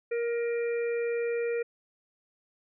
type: harmonic tone with a mistuned harmonic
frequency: 469.5 Hz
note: A#4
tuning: 12 cents sharp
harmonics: 1 / 3 / 4 / 5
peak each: -27 / -44 / -43 / -42 dBFS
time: 0.11-1.63 s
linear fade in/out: 10 ms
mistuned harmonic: 5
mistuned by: +29 cents
effects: none